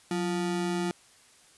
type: ring-modulated tone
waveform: square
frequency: 264.1 Hz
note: C4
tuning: 16 cents sharp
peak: -25 dBFS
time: 0.11-0.91 s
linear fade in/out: 0 ms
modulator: 81.7 Hz
effects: white hiss -58 dBFS RMS until 1.57 s + resampled to 24000 Hz

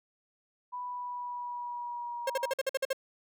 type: tone with pitch glide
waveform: sine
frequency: 987.8 to 952.5 Hz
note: B5 to A#5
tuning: 0 to +37 cents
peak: -35 dBFS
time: 0.72-2.53 s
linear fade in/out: 20 ms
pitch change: -63 cents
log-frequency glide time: 0.83-2.25 s
type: tone bursts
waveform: 45% pulse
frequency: 535 Hz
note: C5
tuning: 38 cents sharp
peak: -27 dBFS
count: 9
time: 2.27-2.931 s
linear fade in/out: 5 ms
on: 29 ms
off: 50 ms
effects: none

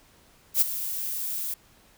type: noise with ADSR envelope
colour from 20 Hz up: violet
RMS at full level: -18 dBFS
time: 0.54-1.54 s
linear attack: 75 ms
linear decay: 14 ms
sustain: -13 dB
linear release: 3 ms
effects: pink hiss -58 dBFS RMS until 1.97 s

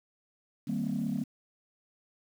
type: chord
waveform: sine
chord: C minor seventh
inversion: first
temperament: equal with one note detuned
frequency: 155.56 / 196 / 230.9 / 261.6 Hz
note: Eb3 / G3 / Bb3 / C4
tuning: 0 / 0 / -16 / 0 cents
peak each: -36 / -33 / -32 / -35 dBFS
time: 0.67-1.24 s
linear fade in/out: 10 ms
effects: tanh soft clip ceiling -23 dBFS + 9-bit

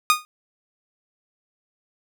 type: tone with exponential decay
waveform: sawtooth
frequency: 1232 Hz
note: D#6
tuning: 17 cents flat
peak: -7 dBFS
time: 0.1-0.25 s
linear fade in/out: 0 ms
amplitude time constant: 32 ms
effects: none

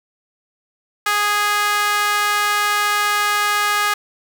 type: tone with high-pass filter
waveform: sawtooth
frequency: 414.2 Hz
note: G#4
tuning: 5 cents flat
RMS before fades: -18 dBFS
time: 1.06-3.94 s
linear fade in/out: 5 ms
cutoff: 1300 Hz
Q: 2
effects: none

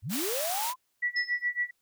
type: linear sweep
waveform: sine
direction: up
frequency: 77.78 to 1046.5 Hz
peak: -31 dBFS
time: 0.02-0.76 s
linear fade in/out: 50 ms
type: high-pass noise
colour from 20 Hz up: white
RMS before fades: -33 dBFS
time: 0.09-0.74 s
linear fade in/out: 50 ms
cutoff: 550 Hz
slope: 96 dB/octave
type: tone with tremolo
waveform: sine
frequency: 1949 Hz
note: B6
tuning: 23 cents flat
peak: -24 dBFS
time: 1.02-1.71 s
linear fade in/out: 10 ms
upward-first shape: sine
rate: 7.2 Hz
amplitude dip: 95%
type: tone with exponential decay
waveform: sine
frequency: 5200 Hz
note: E8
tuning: 24 cents flat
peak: -30 dBFS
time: 1.16-1.49 s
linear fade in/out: 5 ms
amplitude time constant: 71 ms
effects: white hiss -75 dBFS RMS until 1.81 s

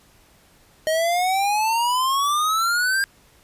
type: exponential sweep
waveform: square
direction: up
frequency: 622.3 to 1615 Hz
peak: -19 dBFS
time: 0.87-3.04 s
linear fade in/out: 0 ms
effects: pink hiss -55 dBFS RMS until 3.43 s + resampled to 32000 Hz

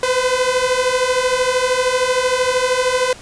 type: beating tone pair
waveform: sawtooth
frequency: 498.9 / 511.9 Hz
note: B4 / C5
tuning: +17 / -38 cents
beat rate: 13 Hz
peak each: -15 / -13 dBFS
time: 0.03-3.13 s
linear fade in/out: 2 ms
effects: pink hiss -39 dBFS RMS until 3.21 s + resampled to 22050 Hz

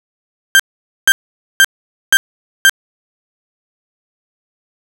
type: tone bursts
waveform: 35% pulse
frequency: 1580 Hz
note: G6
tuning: 13 cents sharp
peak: -3 dBFS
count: 5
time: 0.55-2.695 s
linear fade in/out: 0 ms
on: 45 ms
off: 480 ms
effects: none

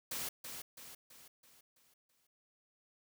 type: noise with echo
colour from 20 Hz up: white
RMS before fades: -40 dBFS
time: 0.11-0.29 s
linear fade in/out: 5 ms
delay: 330 ms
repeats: 6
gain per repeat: -6 dB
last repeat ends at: 2.27 s
effects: none

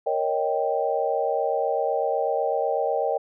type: chord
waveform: sine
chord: Eb dominant seventh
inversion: second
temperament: equal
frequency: 466.2 / 554.4 / 622.3 / 784 Hz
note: Bb4 / Db5 / Eb5 / G5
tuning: 0 / 0 / 0 / 0 cents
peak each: -27 dBFS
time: 0.06-3.18 s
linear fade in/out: 10 ms
effects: none

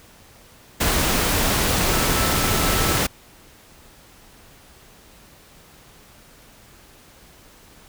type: tone in noise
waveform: sine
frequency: 1318.5 Hz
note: E6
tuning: in tune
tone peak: -30 dBFS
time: 1.92-2.97 s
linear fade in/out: 10 ms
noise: pink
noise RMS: -20 dBFS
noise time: 0.8-3.07 s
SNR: -13 dB
effects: pink hiss -49 dBFS RMS until 7.88 s

